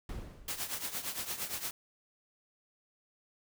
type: noise with exponential decay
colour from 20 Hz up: brown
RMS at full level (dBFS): -36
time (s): 0.09-0.88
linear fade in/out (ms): 2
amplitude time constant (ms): 170
type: noise with tremolo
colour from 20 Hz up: white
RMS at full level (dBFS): -35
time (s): 0.48-1.71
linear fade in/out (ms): 2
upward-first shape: triangle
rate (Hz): 8.7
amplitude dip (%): 80
effects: none